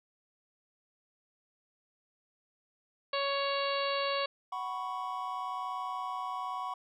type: harmonic tone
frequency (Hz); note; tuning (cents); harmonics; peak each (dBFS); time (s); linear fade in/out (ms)
557; C#5; +8; 1 / 2 / 3 / 4 / 5 / 6 / 7 / 8; -33 / -34 / -42 / -42 / -39 / -44 / -41 / -41; 3.13-4.26; 5
type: chord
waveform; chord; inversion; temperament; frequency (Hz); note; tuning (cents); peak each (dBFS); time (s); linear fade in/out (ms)
triangle; F# suspended fourth; none; equal with one note detuned; 745.1 / 987.8 / 1108.7; F#5 / B5 / C#6; +12 / 0 / 0; -38 / -37 / -36; 4.52-6.74; 5
effects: none